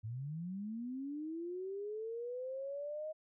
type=linear sweep; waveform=sine; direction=up; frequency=103.9 to 629 Hz; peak=-39 dBFS; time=0.03-3.13 s; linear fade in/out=20 ms; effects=none